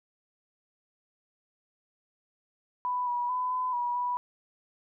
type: tone with pitch steps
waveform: sine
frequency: 992 / 970 / 1003 / 1009 / 968 / 981 Hz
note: B5 / B5 / B5 / B5 / B5 / B5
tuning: +7 / -31 / +26 / +37 / -35 / -12 cents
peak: -27 dBFS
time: 2.85-4.17 s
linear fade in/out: 0 ms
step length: 220 ms
effects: none